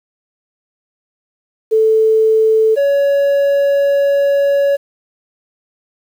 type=tone pair in turn; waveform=sine / triangle; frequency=440 / 562.1 Hz; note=A4 / C#5; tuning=0 / +24 cents; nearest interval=major third; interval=424 cents; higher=second; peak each=-8 dBFS; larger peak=neither; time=1.71-2.76 / 2.76-4.77 s; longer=second; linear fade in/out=20 ms; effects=7-bit